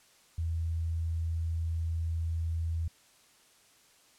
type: tone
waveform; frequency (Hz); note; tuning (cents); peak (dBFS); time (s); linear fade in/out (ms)
sine; 82.3; E2; -2; -29; 0.38-2.88; 5
effects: white hiss -62 dBFS RMS until 4.18 s + low-pass 10000 Hz 12 dB/octave